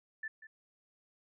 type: tone with echo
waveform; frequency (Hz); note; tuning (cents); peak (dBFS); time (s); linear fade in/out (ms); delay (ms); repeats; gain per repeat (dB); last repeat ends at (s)
sine; 1760; A6; 0; -37; 0.23-0.28; 5; 190; 1; -13; 0.47
effects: none